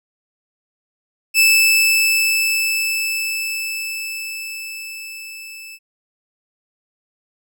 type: tone with level ramp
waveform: sawtooth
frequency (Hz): 2629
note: E7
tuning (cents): -5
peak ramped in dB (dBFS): -6 to -31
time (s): 1.34-5.79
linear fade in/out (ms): 50
effects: none